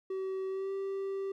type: tone with pitch glide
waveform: triangle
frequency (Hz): 381 to 390.1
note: G4 to G4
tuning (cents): -49 to -8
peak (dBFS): -31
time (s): 0.1-1.32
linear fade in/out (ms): 5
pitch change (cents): +41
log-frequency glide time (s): 0.48-0.72
effects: none